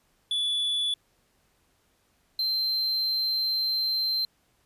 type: tone pair in turn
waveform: triangle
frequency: 3443 / 4122 Hz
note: A7 / C8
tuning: -38 / -27 cents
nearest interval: minor third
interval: 311 cents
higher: second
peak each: -23 dBFS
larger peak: neither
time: 0.31-0.94 / 2.39-4.25 s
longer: second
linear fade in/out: 2 ms
effects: pink hiss -68 dBFS RMS until 4.65 s + resampled to 32000 Hz